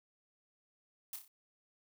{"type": "noise with echo", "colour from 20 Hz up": "blue", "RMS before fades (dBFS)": -42, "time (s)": [1.13, 1.16], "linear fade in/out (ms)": 2, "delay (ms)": 30, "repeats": 4, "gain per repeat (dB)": -6, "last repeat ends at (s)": 1.28, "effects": []}